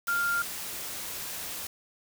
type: tone in noise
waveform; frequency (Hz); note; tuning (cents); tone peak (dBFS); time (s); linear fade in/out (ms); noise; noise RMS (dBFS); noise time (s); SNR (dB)
sine; 1396.9; F6; 0; -25; 0.08-0.42; 2; white; -37; 0.07-1.67; +9
effects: none